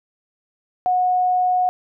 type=tone; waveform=sine; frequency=730 Hz; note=F#5; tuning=24 cents flat; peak=-15 dBFS; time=0.86-1.69 s; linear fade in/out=0 ms; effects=none